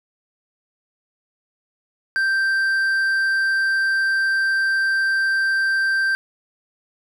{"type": "tone with hard clipping", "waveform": "triangle", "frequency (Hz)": 1568, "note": "G6", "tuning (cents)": 0, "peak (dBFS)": -18, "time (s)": [2.16, 6.15], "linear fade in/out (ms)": 0, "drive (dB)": 7, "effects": []}